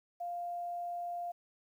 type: tone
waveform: sine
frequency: 698.5 Hz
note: F5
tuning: in tune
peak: -36 dBFS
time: 0.2-1.32 s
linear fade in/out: 10 ms
effects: 11-bit